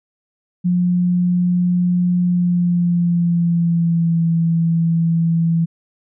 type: tone with pitch glide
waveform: sine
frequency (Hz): 177.9 to 165.99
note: F3 to E3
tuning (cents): +32 to +12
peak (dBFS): -13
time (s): 0.64-5.66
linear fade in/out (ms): 20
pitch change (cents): -120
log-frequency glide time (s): 2.22-4.25
effects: none